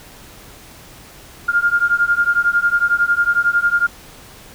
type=beating tone pair; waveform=sine; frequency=1403 / 1414 Hz; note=F6 / F6; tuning=+8 / +21 cents; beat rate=11 Hz; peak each=-16 dBFS; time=1.48-3.87 s; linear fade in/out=10 ms; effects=pink hiss -41 dBFS RMS until 4.54 s